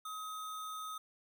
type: tone with sample-and-hold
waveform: sine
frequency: 1267 Hz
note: D#6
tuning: 31 cents sharp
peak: -40 dBFS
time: 0.05-0.98 s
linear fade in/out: 5 ms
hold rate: 4900 Hz
effects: none